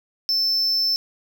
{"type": "tone", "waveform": "triangle", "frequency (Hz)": 5300, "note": "E8", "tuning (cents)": 9, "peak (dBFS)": -17, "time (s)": [0.29, 0.96], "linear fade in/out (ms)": 0, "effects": []}